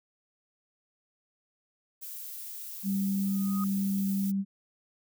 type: noise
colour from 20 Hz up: violet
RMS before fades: -41 dBFS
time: 2.01-4.32 s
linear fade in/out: 20 ms
type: tone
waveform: sine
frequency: 196 Hz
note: G3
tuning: in tune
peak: -26 dBFS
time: 2.83-4.45 s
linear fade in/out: 50 ms
type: tone with exponential growth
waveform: sine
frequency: 1244.5 Hz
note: D#6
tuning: in tune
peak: -33 dBFS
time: 3.23-3.64 s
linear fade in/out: 2 ms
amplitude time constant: 88 ms
effects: none